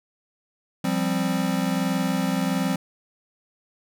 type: chord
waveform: square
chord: F suspended second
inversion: none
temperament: equal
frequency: 174.61 / 196 / 261.6 Hz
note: F3 / G3 / C4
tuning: 0 / 0 / 0 cents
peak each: -27 dBFS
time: 0.84-2.76 s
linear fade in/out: 5 ms
effects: none